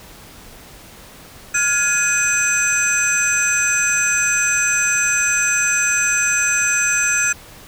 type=tone cluster; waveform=sine; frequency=1412 / 1684 / 2490 / 6120 / 7640 Hz; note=F6 / G#6 / D#7 / G8 / A#8; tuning=+19 / +24 / +1 / -42 / +42 cents; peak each=-20 dBFS; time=1.54-7.33 s; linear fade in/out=10 ms; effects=tanh soft clip ceiling -9 dBFS + pink hiss -41 dBFS RMS until 7.67 s